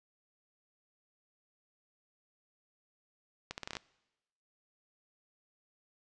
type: accelerating click train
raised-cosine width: 0.2 ms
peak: -21 dBFS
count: 8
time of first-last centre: 3.51-3.769 s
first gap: 69 ms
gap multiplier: 0.78
effects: noise-tail reverb RT60 1.0 s tail -22 dB re dry + resampled to 22050 Hz